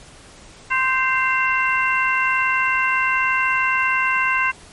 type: harmonic tone with a mistuned harmonic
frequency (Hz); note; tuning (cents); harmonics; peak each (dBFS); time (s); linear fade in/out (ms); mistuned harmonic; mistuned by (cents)
521; C5; -7; 2 / 3 / 4 / 5; -21 / -21 / -22 / -23; 0.7-4.52; 20; 5; +76
effects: pink hiss -44 dBFS RMS until 4.72 s + MP3 48 kbps